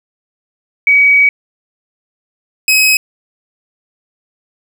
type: tone pair in turn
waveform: sine / sawtooth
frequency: 2266 / 2543 Hz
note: C#7 / D#7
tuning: +37 / +37 cents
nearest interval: major second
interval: 200 cents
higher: second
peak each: -5 / -4 dBFS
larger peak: second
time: 0.87-1.29 / 2.68-2.97 s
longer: first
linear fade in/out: 2 ms
effects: 7-bit